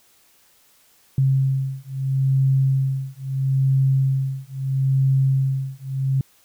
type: beating tone pair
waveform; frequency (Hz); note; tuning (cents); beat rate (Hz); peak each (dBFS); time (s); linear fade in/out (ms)
sine; 133.9 / 134.66; C3 / C#3; +40 / -50; 0.76; -20; 1.18-6.21; 2
effects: white hiss -57 dBFS RMS until 6.44 s